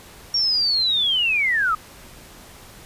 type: linear sweep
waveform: sine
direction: down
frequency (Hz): 5588 to 1220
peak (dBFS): -17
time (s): 0.34-1.75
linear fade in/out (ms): 5
effects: pink hiss -44 dBFS RMS until 2.85 s + resampled to 32000 Hz